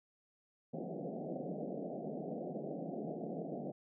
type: band-pass noise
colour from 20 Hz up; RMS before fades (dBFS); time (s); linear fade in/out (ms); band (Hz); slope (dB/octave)
pink; -42; 0.73-3.72; 10; 150 to 740; 96
effects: none